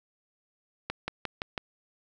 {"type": "accelerating click train", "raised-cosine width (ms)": 0.3, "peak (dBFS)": -15, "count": 5, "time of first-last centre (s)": [0.9, 1.578], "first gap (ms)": 180, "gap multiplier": 0.96, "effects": []}